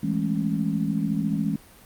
sine chord, A major seventh, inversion second, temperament just, 165 / 206.2 / 220 / 275 Hz, E3 / G#3 / A3 / C#4, +2 / -12 / 0 / -14 cents, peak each -27 / -26 / -30 / -29 dBFS, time 0.03-1.56 s, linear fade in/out 5 ms, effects pink hiss -50 dBFS RMS until 1.85 s + Opus 32 kbps

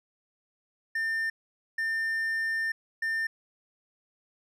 triangle tone bursts at uneven times, 1800 Hz, A6, 39 cents sharp, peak -25 dBFS, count 3, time 0.95-1.3 / 1.78-2.72 / 3.02-3.27 s, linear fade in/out 5 ms, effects none

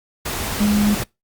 sine tone in noise, 207.7 Hz, G#3, in tune, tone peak -14 dBFS, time 0.6-0.95 s, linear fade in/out 10 ms, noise pink, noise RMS -25 dBFS, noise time 0.25-1.04 s, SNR +8 dB, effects noise-tail reverb RT60 0.2 s tail -24 dB re dry + Opus 48 kbps

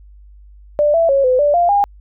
sine tone with pitch steps, 591 / 665 / 550 / 508 / 584 / 696 / 810 Hz, D5 / E5 / C#5 / B4 / D5 / F5 / G#5, +11 / +15 / -14 / +49 / -10 / -6 / -43 cents, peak -10 dBFS, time 0.79-1.84 s, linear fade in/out 0 ms, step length 150 ms, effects added 50 Hz sine -39 dBFS peak until 2 s

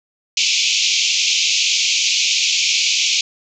pink band-pass noise, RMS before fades -17 dBFS, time 0.37-3.21 s, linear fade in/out 2 ms, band 2300 to 7000 Hz, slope 96 dB/octave, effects none

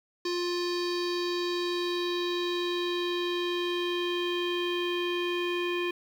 square tone with low-pass filter sweep, 351.8 Hz, F4, 13 cents sharp, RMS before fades -30 dBFS, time 0.25-5.91 s, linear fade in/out 5 ms, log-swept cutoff 4800 to 2800 Hz, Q 4.4, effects 9-bit

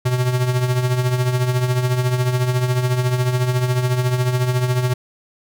square tone with tremolo, 125.4 Hz, B2, 27 cents sharp, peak -14 dBFS, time 0.05-4.94 s, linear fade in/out 10 ms, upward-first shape triangle, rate 14 Hz, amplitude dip 65%, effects none

